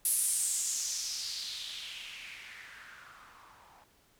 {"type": "noise with low-pass filter sweep", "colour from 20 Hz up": "violet", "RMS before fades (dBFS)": -37, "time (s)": [0.05, 3.84], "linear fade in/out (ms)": 2, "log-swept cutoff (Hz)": [11000, 820], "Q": 3.5, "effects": ["pink hiss -66 dBFS RMS until 4.19 s"]}